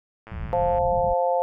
click train, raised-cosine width 0.5 ms, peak -27 dBFS, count 58, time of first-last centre 0.27-0.784 s, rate 111 Hz
pink low-pass noise, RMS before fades -32 dBFS, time 0.31-1.14 s, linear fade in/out 10 ms, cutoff 200 Hz, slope 48 dB/octave
harmonic tone, 175.4 Hz, F3, 8 cents sharp, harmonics 3 / 4 / 5, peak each -22 / -24 / -26 dBFS, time 0.53-1.42 s, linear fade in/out 0 ms
effects none

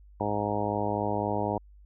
harmonic tone, 103.83 Hz, G#2, in tune, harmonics 1 / 2 / 3 / 4 / 5 / 6 / 7 / 8 / 9, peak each -35 / -35 / -35 / -35 / -35 / -35 / -35 / -35 / -35 dBFS, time 0.2-1.58 s, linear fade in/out 5 ms, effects added 50 Hz sine -50 dBFS peak until 1.85 s

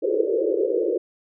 pink band-pass noise, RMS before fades -22 dBFS, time 0.02-0.98 s, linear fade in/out 10 ms, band 340 to 540 Hz, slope 96 dB/octave, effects none

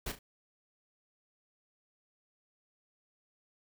pink noise with echo, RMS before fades -37 dBFS, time 0.06-0.12 s, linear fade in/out 5 ms, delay 35 ms, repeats 2, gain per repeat -10 dB, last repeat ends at 0.19 s, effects none

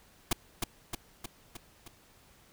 pink noise with echo, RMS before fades -26 dBFS, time 0.31-0.33 s, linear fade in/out 5 ms, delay 310 ms, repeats 5, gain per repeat -4 dB, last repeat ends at 1.88 s, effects pink hiss -61 dBFS RMS until 2.52 s

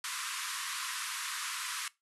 pink band-pass noise, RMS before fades -38 dBFS, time 0.04-1.88 s, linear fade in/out 2 ms, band 1000 to 12000 Hz, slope 96 dB/octave, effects noise-tail reverb RT60 0.2 s tail -20 dB re dry

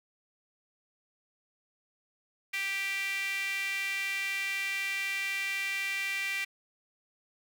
sawtooth tone with high-pass filter, 392 Hz, G4, in tune, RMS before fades -33 dBFS, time 2.53-6.45 s, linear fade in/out 10 ms, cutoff 2200 Hz, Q 8.2, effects none

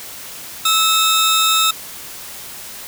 sawtooth tone pair together, 1308 / 3700 Hz, E6 / A#7, -14 / -14 cents, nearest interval octave + tritone, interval 1800 cents, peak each -12 dBFS, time 0.65-1.71 s, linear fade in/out 5 ms, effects white hiss -33 dBFS RMS until 2.87 s

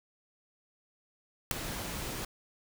pink noise with ADSR envelope, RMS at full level -20 dBFS, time 1.51-2.25 s, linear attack 3 ms, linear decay 3 ms, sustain -18 dB, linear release 4 ms, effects none

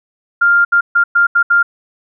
sine tone bursts at uneven times, 1399 Hz, F6, 3 cents sharp, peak -7 dBFS, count 6, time 0.41-0.65 / 0.72-0.81 / 0.95-1.04 / 1.15-1.27 / 1.35-1.43 / 1.5-1.63 s, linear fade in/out 10 ms, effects none

